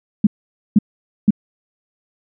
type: tone bursts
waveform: sine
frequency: 208.9 Hz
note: G#3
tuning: 10 cents sharp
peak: -6 dBFS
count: 3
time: 0.24-1.307 s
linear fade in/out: 5 ms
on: 29 ms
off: 490 ms
effects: none